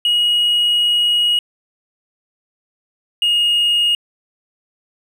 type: tone pair in turn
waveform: triangle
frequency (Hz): 2895 / 2862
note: F#7 / F7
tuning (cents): -38 / +42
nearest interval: unison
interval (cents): 20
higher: first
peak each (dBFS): -10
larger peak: neither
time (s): 0.05-1.39 / 3.22-3.95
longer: first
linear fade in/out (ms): 2
effects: tanh soft clip ceiling -7 dBFS